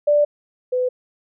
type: tone pair in turn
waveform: sine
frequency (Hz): 588 / 502.8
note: D5 / B4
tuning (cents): +2 / +31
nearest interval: minor third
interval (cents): 271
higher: first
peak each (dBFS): -12 / -17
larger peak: first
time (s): 0.07-0.25 / 0.72-0.89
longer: first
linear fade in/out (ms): 10
effects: none